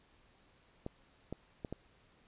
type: clicks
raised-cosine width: 2 ms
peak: -26 dBFS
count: 4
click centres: 0.864 / 1.326 / 1.648 / 1.726 s
effects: pink hiss -67 dBFS RMS until 2.27 s + resampled to 8000 Hz